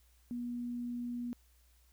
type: tone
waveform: sine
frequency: 241.5 Hz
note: B3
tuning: 39 cents flat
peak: -36 dBFS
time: 0.31-1.33 s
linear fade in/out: 0 ms
effects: added 60 Hz sine -64 dBFS peak until 1.92 s + white hiss -71 dBFS RMS until 1.92 s